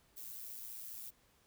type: noise with amplitude modulation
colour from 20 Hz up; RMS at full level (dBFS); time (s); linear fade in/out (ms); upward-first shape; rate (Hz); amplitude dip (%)
violet; -45; 0.16-1.11; 20; sine; 115; 55
effects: pink hiss -70 dBFS RMS until 1.46 s